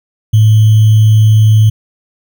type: tone with sample-and-hold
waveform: sine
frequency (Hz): 108.4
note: A2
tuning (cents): -25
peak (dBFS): -3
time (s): 0.33-1.7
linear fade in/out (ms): 10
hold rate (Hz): 3150
effects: none